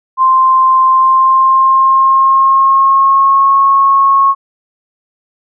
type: tone with pitch glide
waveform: sine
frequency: 1046 to 1094.8 Hz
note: C6 to C#6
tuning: -1 to -22 cents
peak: -5 dBFS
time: 0.17-4.35 s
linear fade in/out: 50 ms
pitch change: +79 cents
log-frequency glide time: 0.86-3.57 s
effects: none